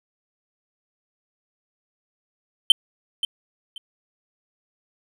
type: tone with echo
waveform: triangle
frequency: 3100 Hz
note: G7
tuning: 20 cents flat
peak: -6 dBFS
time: 2.7-2.72 s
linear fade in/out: 2 ms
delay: 530 ms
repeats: 2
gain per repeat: -13 dB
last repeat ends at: 3.78 s
effects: none